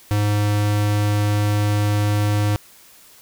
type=tone; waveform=square; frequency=103.9 Hz; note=G#2; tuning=1 cent sharp; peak=-17 dBFS; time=0.11-2.56 s; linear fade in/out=0 ms; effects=white hiss -48 dBFS RMS until 3.21 s